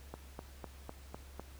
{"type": "click train", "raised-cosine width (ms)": 1, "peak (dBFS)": -28, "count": 6, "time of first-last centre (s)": [0.14, 1.396], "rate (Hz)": 3.98, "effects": ["added 68 Hz sine -51 dBFS peak until 1.59 s", "pink hiss -59 dBFS RMS until 1.59 s"]}